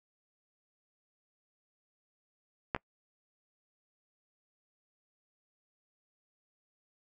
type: clicks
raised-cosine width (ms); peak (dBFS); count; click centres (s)
0.5; -14 / -22; 2; 2.748 / 2.763
effects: noise-tail reverb RT60 0.1 s tail -25 dB re dry